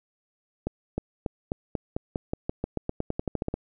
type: accelerating click train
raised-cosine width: 2 ms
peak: -14 dBFS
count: 20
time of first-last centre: 0.67-3.54 s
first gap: 310 ms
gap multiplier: 0.91
effects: none

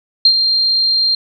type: tone with ADSR envelope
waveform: sine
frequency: 4186 Hz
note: C8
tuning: in tune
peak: -4 dBFS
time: 0.25-1.15 s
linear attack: 4 ms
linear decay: 74 ms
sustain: -7 dB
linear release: 4 ms
effects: none

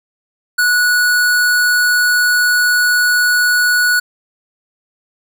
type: tone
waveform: square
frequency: 1468 Hz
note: F#6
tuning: 14 cents flat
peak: -11 dBFS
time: 0.58-4 s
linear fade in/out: 10 ms
effects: none

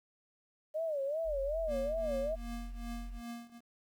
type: tone with vibrato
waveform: sine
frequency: 598 Hz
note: D5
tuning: 31 cents sharp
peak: -32 dBFS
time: 0.74-2.36 s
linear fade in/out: 20 ms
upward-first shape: sine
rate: 2.6 Hz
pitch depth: 170 cents each way
type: tone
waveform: sine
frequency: 44 Hz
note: F1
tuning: 14 cents sharp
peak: -40 dBFS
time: 1.24-3.22 s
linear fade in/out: 50 ms
type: tone with tremolo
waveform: square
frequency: 235.5 Hz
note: A#3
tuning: 18 cents sharp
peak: -40 dBFS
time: 1.67-3.61 s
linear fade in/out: 50 ms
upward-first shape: triangle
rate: 2.6 Hz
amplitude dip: 95%
effects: 11-bit

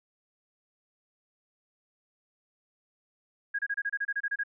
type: tone bursts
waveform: sine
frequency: 1640 Hz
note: G#6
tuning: 22 cents flat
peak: -27 dBFS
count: 12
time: 3.54-4.436 s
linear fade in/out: 10 ms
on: 49 ms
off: 28 ms
effects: none

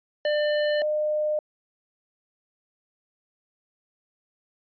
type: tone pair in turn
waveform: square / sine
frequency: 597 / 606.4 Hz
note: D5 / D#5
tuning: +28 / -45 cents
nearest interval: unison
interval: 27 cents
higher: second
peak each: -22 dBFS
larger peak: neither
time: 0.25-0.82 / 0.82-1.39 s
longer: neither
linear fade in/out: 2 ms
effects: resampled to 11025 Hz

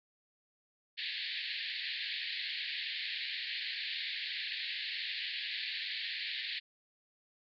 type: band-pass noise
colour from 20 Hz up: white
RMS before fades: -39 dBFS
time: 0.97-6.6 s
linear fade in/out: 20 ms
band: 1700 to 4500 Hz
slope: 96 dB/octave
effects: none

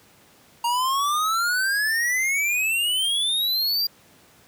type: exponential sweep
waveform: square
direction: up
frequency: 932.3 to 4802 Hz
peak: -21 dBFS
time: 0.64-3.87 s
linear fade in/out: 5 ms
effects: pink hiss -54 dBFS RMS until 4.47 s + high-pass 100 Hz 12 dB/octave

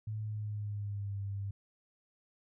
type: tone with pitch glide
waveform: sine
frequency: 107.8 to 99.43 Hz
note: A2 to G2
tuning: -35 to +25 cents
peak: -35 dBFS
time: 0.07-1.51 s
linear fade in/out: 5 ms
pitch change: -140 cents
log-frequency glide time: 0.2-1.18 s
effects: none

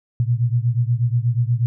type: beating tone pair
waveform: sine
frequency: 116.54 / 124.84 Hz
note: A#2 / B2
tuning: 0 / +19 cents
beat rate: 8.3 Hz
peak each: -18 / -20 dBFS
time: 0.2-1.66 s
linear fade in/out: 0 ms
effects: none

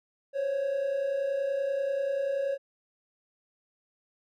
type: tone pair together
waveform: triangle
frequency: 524.6 / 555 Hz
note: C5 / C#5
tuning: +4 / +2 cents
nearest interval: minor second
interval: 98 cents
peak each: -32 / -25 dBFS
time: 0.33-2.58 s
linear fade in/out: 50 ms
effects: tanh soft clip ceiling -19 dBFS

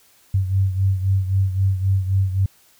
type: beating tone pair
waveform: sine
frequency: 95.4 / 99.2 Hz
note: G2 / G2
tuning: -47 / +21 cents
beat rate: 3.8 Hz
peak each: -17 / -23 dBFS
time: 0.34-2.46 s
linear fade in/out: 5 ms
effects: white hiss -55 dBFS RMS until 2.79 s

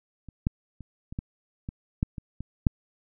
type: clicks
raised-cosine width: 5 ms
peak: -30 / -11 / -29 / -26 / -18 / -21 / -11 / -23 / -22 / -7 dBFS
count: 10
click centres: 0.287 / 0.469 / 0.807 / 1.125 / 1.189 / 1.689 / 2.029 / 2.182 / 2.406 / 2.668 s
effects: none

